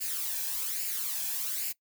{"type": "noise with flanger", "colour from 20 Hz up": "blue", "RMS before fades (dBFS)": -33, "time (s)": [0, 1.73], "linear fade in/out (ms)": 20, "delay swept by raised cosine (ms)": [0.41, 1.23], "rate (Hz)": 1.2, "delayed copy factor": 0.6, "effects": ["noise-tail reverb RT60 0.1 s tail -21 dB re dry"]}